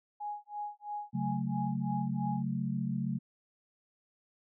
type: tone with tremolo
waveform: sine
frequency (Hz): 830.6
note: G#5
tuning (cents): 0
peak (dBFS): -34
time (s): 0.2-2.45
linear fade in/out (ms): 10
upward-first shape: sine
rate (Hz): 3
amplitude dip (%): 100
type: chord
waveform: sine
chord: F# minor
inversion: second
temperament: equal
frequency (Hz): 138.59 / 185 / 220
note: C#3 / F#3 / A3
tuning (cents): 0 / 0 / 0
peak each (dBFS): -35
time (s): 1.13-3.19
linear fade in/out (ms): 20
effects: none